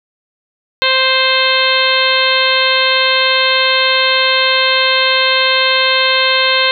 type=harmonic tone; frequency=523.3 Hz; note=C5; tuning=in tune; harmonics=1 / 2 / 3 / 4 / 5 / 6 / 7 / 8; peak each=-18 / -18 / -18 / -18 / -18 / -18 / -18 / -18 dBFS; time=0.82-6.71 s; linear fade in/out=0 ms; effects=none